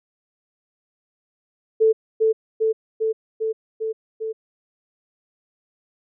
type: tone with echo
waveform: sine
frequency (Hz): 441.6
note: A4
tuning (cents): +6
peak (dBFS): -12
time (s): 1.8-1.93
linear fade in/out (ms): 20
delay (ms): 400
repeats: 6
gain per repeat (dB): -2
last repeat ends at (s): 4.33
effects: none